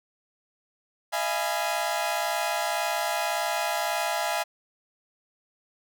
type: chord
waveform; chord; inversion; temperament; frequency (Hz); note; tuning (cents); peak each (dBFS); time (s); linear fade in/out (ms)
sawtooth; F half-diminished seventh; third; equal with one note detuned; 622.3 / 684.1 / 830.6 / 987.8; Eb5 / F5 / Ab5 / Cb6; 0 / -36 / 0 / 0; -29 / -26 / -26 / -31; 1.12-4.44; 20
effects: none